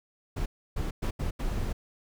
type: noise bursts at uneven times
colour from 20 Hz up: brown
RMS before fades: -30 dBFS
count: 5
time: 0.36-0.46 / 0.76-0.91 / 1.02-1.11 / 1.19-1.31 / 1.39-1.73 s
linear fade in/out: 10 ms
effects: none

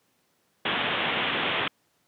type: low-pass noise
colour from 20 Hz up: white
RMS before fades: -27 dBFS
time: 0.65-1.68 s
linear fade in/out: 5 ms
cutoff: 3500 Hz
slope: 96 dB/octave
effects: pink hiss -69 dBFS RMS until 2.07 s + high-pass 150 Hz 12 dB/octave

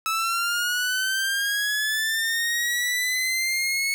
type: linear sweep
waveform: sawtooth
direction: up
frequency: 1300 to 2205 Hz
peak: -19 dBFS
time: 0.06-3.94 s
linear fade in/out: 0 ms
effects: none

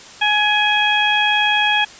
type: harmonic tone with a mistuned harmonic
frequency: 839 Hz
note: G#5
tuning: 17 cents sharp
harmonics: 1 / 2 / 3 / 4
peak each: -19 / -19 / -19 / -19 dBFS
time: 0.21-1.85 s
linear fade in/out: 10 ms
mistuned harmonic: 4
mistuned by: -30 cents
effects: white hiss -39 dBFS RMS until 1.99 s + resampled to 16000 Hz

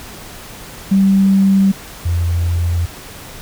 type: tone pair in turn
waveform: sine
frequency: 194.4 / 85.8 Hz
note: G3 / F2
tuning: -14 / -30 cents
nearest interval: octave + major second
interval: 1416 cents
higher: first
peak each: -8 / -13 dBFS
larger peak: first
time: 0.91-1.72 / 2.05-2.86 s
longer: neither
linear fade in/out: 10 ms
effects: pink hiss -34 dBFS RMS until 3.41 s

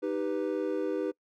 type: chord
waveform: triangle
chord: Eb augmented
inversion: none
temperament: equal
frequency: 311.1 / 392 / 493.9 Hz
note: Eb4 / G4 / B4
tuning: 0 / 0 / 0 cents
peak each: -31 dBFS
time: 0.02-1.12 s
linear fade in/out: 20 ms
effects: noise-tail reverb RT60 0.1 s tail -25 dB re dry

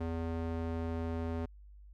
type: tone with band-pass filter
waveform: square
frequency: 82.41 Hz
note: E2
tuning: in tune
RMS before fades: -36 dBFS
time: 0-1.46 s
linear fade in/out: 10 ms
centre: 350 Hz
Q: 0.53
effects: added 50 Hz sine -51 dBFS peak until 1.93 s

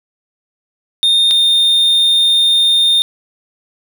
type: tone pair in turn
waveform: triangle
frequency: 3656 / 3643 Hz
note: A#7 / A#7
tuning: -34 / -41 cents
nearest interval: unison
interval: 7 cents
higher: first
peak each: -7 dBFS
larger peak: neither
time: 1.03-1.31 / 1.31-3.02 s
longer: second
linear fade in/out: 0 ms
effects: none

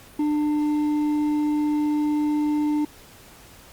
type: tone with hard clipping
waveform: triangle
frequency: 298.7 Hz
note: D4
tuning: 29 cents sharp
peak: -21 dBFS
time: 0.19-2.85 s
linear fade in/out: 5 ms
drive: 8 dB
effects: pink hiss -48 dBFS RMS until 3.72 s + Opus 48 kbps

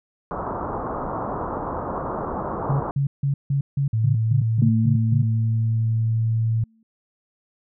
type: low-pass noise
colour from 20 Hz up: white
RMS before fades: -28 dBFS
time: 0.31-2.91 s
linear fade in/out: 0 ms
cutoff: 1200 Hz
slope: 48 dB/octave
type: tone bursts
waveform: sine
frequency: 139.4 Hz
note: C#3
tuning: 10 cents sharp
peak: -18 dBFS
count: 10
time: 2.69-5.23 s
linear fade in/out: 5 ms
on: 110 ms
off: 160 ms
type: tone with pitch glide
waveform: sine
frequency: 110.8 to 112.48 Hz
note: A2 to A2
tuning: +13 to +39 cents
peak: -18 dBFS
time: 3.93-6.64 s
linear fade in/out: 5 ms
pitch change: +26 cents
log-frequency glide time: 4.12-4.45 s
type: tone with exponential decay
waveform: sine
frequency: 223.5 Hz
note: A3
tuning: 27 cents sharp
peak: -17 dBFS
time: 4.62-6.83 s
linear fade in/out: 2 ms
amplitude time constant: 480 ms
effects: none

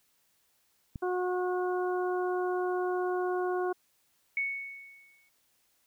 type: click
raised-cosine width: 5 ms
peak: -26 dBFS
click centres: 0.958 s
type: harmonic tone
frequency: 363.2 Hz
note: F#4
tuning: 32 cents flat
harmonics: 1 / 2 / 3 / 4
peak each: -29 / -35 / -39 / -41 dBFS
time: 1.02-3.73 s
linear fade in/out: 10 ms
type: tone with exponential decay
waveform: sine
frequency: 2217 Hz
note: C#7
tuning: in tune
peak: -26 dBFS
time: 4.37-5.29 s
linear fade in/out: 2 ms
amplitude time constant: 200 ms
effects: white hiss -71 dBFS RMS until 5.86 s

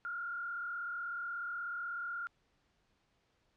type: tone with frequency modulation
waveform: sine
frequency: 1404 Hz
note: F6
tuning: 9 cents sharp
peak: -37 dBFS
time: 0.05-2.27 s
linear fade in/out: 0 ms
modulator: 36.4 Hz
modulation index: 0.99
effects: pink hiss -75 dBFS RMS until 3.56 s + low-pass 5000 Hz 12 dB/octave

